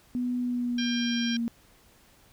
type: tone with pitch glide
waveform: sine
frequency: 246.9 to 233.2 Hz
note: B3 to A#3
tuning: 0 to +1 cents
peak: -26 dBFS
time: 0.15-1.48 s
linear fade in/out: 0 ms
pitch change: -99 cents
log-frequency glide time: 0.4-1.37 s
type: harmonic tone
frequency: 798 Hz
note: G5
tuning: 31 cents sharp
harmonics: 2 / 3 / 4 / 5 / 6 / 7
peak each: -37 / -39 / -34 / -41 / -44 / -37 dBFS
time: 0.78-1.37 s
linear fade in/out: 5 ms
effects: pink hiss -59 dBFS RMS until 2.32 s